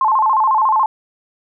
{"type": "tone with vibrato", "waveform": "sine", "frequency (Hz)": 961, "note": "B5", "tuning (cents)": -48, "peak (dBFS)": -11, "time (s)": [0.01, 0.86], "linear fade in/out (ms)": 2, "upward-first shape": "square", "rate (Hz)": 14, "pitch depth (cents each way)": 170, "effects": []}